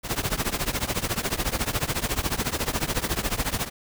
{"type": "noise with tremolo", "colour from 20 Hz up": "pink", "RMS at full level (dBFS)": -23, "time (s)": [0.03, 3.7], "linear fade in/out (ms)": 50, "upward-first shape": "triangle", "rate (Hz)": 14, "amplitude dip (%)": 95, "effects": []}